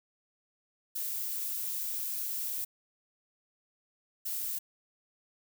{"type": "noise bursts at uneven times", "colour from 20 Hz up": "violet", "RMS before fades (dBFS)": -35, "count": 2, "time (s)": [[0.95, 2.65], [4.25, 4.59]], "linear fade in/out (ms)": 10, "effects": []}